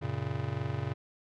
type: chord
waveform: square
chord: F# major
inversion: none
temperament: just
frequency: 92.5 / 115.62 / 138.75 Hz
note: F#2 / A#2 / C#3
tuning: 0 / -14 / +2 cents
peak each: -39 / -36 / -36 dBFS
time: 0.01-0.94 s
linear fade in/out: 20 ms
effects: low-pass 3000 Hz 12 dB/octave